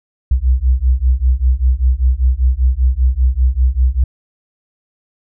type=beating tone pair; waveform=sine; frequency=61 / 66.1 Hz; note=B1 / C2; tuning=-21 / +18 cents; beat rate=5.1 Hz; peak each=-13 dBFS; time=0.31-4.04 s; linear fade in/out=5 ms; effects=none